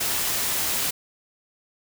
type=noise; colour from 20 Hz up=white; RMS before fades=-25 dBFS; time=0-0.91 s; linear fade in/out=10 ms; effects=none